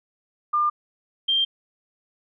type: tone pair in turn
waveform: sine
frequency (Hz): 1200 / 3174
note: D6 / G7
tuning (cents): +37 / +21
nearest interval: octave + perfect fourth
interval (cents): 1684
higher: second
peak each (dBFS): -18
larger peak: neither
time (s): 0.53-0.7 / 1.28-1.45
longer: neither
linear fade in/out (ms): 10
effects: none